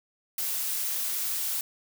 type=noise; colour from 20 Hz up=blue; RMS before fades=-30 dBFS; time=0.38-1.61 s; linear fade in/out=2 ms; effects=none